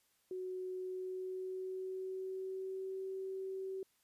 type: tone with pitch glide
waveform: sine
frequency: 370 to 381.9 Hz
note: F#4 to G4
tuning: 0 to -45 cents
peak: -39 dBFS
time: 0.31-3.83 s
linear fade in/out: 2 ms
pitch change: +55 cents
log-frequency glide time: 0.77-3.05 s
effects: white hiss -75 dBFS RMS until 4.03 s + resampled to 32000 Hz